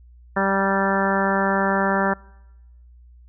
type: harmonic tone with a mistuned harmonic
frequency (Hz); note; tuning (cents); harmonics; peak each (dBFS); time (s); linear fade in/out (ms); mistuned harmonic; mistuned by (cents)
195.4; G3; -5; 1 / 2 / 3 / 4 / 5 / 6 / 7 / 8 / 9; -24 / -27 / -25 / -27 / -26 / -30 / -27 / -29 / -27; 0.36-2.14; 10; 5; -16
effects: noise-tail reverb RT60 1.0 s tail -26 dB re dry + added 60 Hz sine -45 dBFS peak until 3.28 s